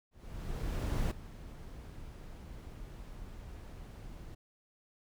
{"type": "noise with ADSR envelope", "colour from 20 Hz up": "brown", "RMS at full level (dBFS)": -31, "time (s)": [0.11, 4.35], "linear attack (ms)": 1000, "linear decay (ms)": 7, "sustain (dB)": -16, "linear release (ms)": 8, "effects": []}